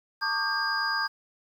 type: tone cluster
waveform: sine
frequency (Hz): 898 / 1141 / 1210 / 1597 / 4902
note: A5 / C#6 / D#6 / G6 / D#8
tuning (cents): +35 / +50 / -49 / +32 / -27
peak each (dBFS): -34 / -35 / -33 / -28 / -32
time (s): 0.21-1.08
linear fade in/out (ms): 20
effects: 9-bit